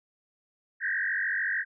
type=tone with frequency modulation; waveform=sine; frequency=1736 Hz; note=A6; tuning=24 cents flat; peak=-26 dBFS; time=0.8-1.65 s; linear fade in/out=50 ms; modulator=46.8 Hz; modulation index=4; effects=none